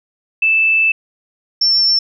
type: tone pair in turn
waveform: sine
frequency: 2637 / 5404 Hz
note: E7 / E8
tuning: 0 / +42 cents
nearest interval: octave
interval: 1242 cents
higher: second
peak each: -10 dBFS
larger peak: neither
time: 0.42-0.92 / 1.61-1.99 s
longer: first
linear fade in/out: 5 ms
effects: none